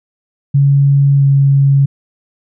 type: tone with pitch glide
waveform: sine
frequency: 140 to 138.63 Hz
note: C#3 to C#3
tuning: +18 to 0 cents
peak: -6 dBFS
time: 0.54-1.86 s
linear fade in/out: 10 ms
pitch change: -18 cents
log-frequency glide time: 1.17-1.23 s
effects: none